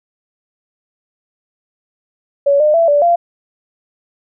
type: tone with pitch steps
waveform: sine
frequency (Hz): 564 / 605 / 668 / 581 / 689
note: C#5 / D#5 / E5 / D5 / F5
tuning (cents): +30 / -49 / +23 / -19 / -24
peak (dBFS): -8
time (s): 2.46-3.16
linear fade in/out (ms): 10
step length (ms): 140
effects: none